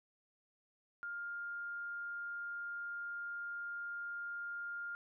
sine tone, 1406 Hz, F6, 11 cents sharp, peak -40 dBFS, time 1.03-4.95 s, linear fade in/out 0 ms, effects none

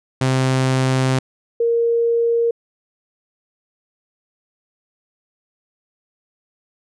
sawtooth / sine tone pair in turn, 130.81 / 466.2 Hz, C3 / A#4, 0 / 0 cents, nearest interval octave + minor seventh, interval 2200 cents, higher second, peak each -11 / -14 dBFS, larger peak first, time 0.21-1.19 / 1.6-2.51 s, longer first, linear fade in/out 5 ms, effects resampled to 22050 Hz

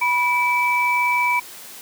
sine tone pair together, 979 / 2313 Hz, B5 / D7, -15 / -27 cents, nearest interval octave + minor third, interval 1488 cents, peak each -19 dBFS, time 0.01-1.4 s, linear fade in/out 10 ms, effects white hiss -39 dBFS RMS until 1.81 s + high-pass 150 Hz 12 dB/octave

